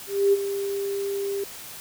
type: tone with ADSR envelope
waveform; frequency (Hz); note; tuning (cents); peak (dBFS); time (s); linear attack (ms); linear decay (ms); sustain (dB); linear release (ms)
sine; 398; G4; +26; -14; 0.07-1.44; 260; 31; -11; 4
effects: white hiss -40 dBFS RMS until 1.8 s